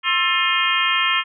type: harmonic tone with a mistuned harmonic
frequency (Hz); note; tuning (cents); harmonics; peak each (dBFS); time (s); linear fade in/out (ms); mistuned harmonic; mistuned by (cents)
354.4; F4; +25; 3 / 4 / 5 / 6 / 7 / 8 / 9; -24 / -24 / -24 / -24 / -24 / -24 / -24; 0.03-1.24; 50; 4; -110
effects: none